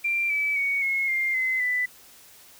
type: tone with pitch steps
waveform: sine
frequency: 2367 / 2300 / 2234 / 2171 / 2109 / 2049 / 1990.4 Hz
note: D7 / D7 / C#7 / C#7 / C7 / C7 / B6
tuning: +13 / -37 / +13 / -37 / +13 / -37 / +13 cents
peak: -22 dBFS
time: 0.04-1.86 s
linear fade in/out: 10 ms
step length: 260 ms
effects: white hiss -51 dBFS RMS until 2.59 s